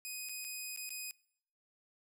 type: tone with dropouts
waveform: 10% pulse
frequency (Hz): 2500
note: D#7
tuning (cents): +8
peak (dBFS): -32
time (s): 0.05-1.11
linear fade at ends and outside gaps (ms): 0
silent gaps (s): 0.288-0.294 / 0.444-0.448 / 0.762-0.774 / 0.892-0.905
effects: noise-tail reverb RT60 0.6 s tail -20 dB re dry